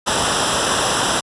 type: noise with comb filter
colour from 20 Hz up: pink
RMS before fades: -18 dBFS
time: 0.06-1.21 s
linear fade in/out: 20 ms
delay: 0.45 ms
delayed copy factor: -0.75
effects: high-pass 60 Hz 12 dB/octave + resampled to 24000 Hz